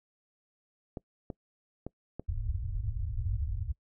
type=clicks; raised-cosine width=2 ms; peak=-24 dBFS; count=4; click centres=0.972 / 1.302 / 1.866 / 2.196 s
type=low-pass noise; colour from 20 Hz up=white; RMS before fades=-33 dBFS; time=2.28-3.73 s; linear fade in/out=10 ms; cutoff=110 Hz; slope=96 dB/octave
effects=noise-tail reverb RT60 0.1 s tail -25 dB re dry